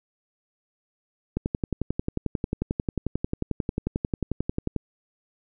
click train, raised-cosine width 3 ms, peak -12 dBFS, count 39, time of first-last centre 1.37-4.763 s, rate 11.2 Hz, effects none

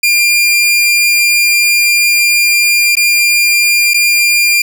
sawtooth tone with dropouts, 2399 Hz, D7, 36 cents sharp, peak -4 dBFS, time 0.03-4.62 s, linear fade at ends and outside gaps 5 ms, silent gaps 2.954-2.968 / 3.936-3.942 s, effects none

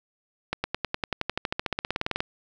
accelerating click train, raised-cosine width 0.3 ms, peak -10 dBFS, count 24, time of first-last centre 0.53-2.205 s, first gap 110 ms, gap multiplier 0.96, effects none

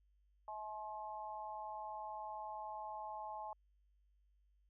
sine tone with amplitude modulation, 855 Hz, A5, 50 cents flat, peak -39 dBFS, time 0.48-3.53 s, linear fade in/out 2 ms, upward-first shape sine, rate 211 Hz, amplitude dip 100%, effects added 50 Hz sine -70 dBFS peak until 4.69 s

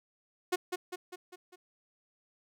sawtooth tone with echo, 362.2 Hz, F#4, 37 cents flat, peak -23 dBFS, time 0.52-0.56 s, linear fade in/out 10 ms, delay 200 ms, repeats 5, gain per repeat -5 dB, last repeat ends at 1.56 s, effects none

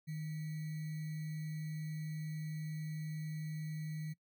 sine tone with sample-and-hold, 155.56 Hz, D#3, in tune, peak -38 dBFS, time 0.07-4.14 s, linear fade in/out 20 ms, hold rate 2100 Hz, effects noise-tail reverb RT60 0.1 s tail -21 dB re dry

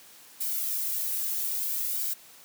violet noise with flanger, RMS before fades -30 dBFS, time 0.4-2.14 s, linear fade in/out 10 ms, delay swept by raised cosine 1.3 to 2.4 ms, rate 0.6 Hz, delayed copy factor +0.65, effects white hiss -52 dBFS RMS until 2.44 s + high-pass 150 Hz 12 dB/octave

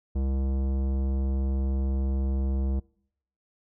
sine tone with tanh clipping, 66.9 Hz, C2, 39 cents sharp, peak -26 dBFS, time 0.15-2.8 s, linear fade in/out 10 ms, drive 16 dB, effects noise-tail reverb RT60 0.7 s tail -25 dB re dry

